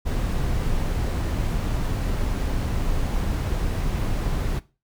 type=noise; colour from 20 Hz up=brown; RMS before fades=-24 dBFS; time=0.05-4.6 s; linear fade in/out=20 ms; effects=noise-tail reverb RT60 0.3 s tail -18 dB re dry